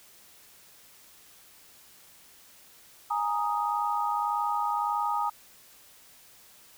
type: chord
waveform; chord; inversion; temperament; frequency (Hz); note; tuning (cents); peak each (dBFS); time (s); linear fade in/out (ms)
sine; Ab suspended second; none; equal; 830.6 / 932.3 / 1244.5; Ab5 / Bb5 / Eb6; 0 / 0 / 0; -30; 3.1-5.3; 10
effects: white hiss -55 dBFS RMS until 6.77 s